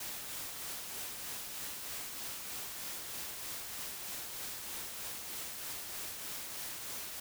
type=noise with tremolo; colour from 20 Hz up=white; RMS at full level=-41 dBFS; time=0-7.2 s; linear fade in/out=5 ms; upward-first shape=triangle; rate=3.2 Hz; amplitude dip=35%; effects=none